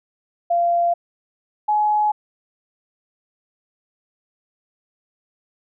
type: tone pair in turn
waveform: sine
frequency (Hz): 690 / 844.1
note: F5 / G#5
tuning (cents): -21 / +28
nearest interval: minor third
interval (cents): 349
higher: second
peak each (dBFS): -15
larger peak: neither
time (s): 0.5-0.94 / 1.68-2.12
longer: neither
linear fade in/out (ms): 10
effects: none